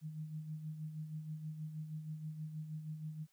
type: tone with tremolo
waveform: sine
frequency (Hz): 155.1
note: D#3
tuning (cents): -5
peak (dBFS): -39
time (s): 0.01-3.27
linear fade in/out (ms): 50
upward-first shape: sine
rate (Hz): 6.3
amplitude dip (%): 55
effects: white hiss -75 dBFS RMS until 3.32 s